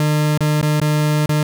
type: tone with dropouts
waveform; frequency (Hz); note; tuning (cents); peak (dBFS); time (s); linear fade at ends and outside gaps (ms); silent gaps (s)
40% pulse; 150.9; D3; +47; -13; 0-1.43; 2; 0.377-0.406 / 0.614-0.627 / 0.801-0.815 / 1.26-1.292
effects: none